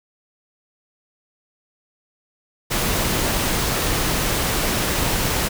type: noise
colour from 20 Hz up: pink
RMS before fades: -21 dBFS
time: 2.7-5.49 s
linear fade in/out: 20 ms
effects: none